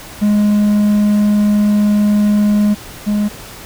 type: tone pair in turn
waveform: triangle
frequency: 208 / 208 Hz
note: G#3 / G#3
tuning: +3 / +3 cents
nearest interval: unison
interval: 0 cents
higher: neither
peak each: -7 / -10 dBFS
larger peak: first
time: 0.21-2.75 / 3.06-3.29 s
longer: first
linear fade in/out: 20 ms
effects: pink hiss -33 dBFS RMS until 3.65 s